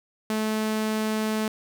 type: tone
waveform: sawtooth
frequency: 217 Hz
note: A3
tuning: 24 cents flat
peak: -20 dBFS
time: 0.3-1.48 s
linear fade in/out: 2 ms
effects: none